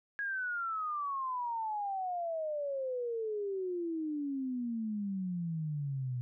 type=exponential sweep; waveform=sine; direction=down; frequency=1661.2 to 121.6 Hz; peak=-33 dBFS; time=0.19-6.21 s; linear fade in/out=0 ms; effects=none